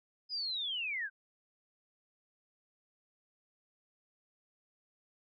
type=linear sweep; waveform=sine; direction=down; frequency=5040 to 1500 Hz; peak=-34 dBFS; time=0.29-1.1 s; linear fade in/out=50 ms; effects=none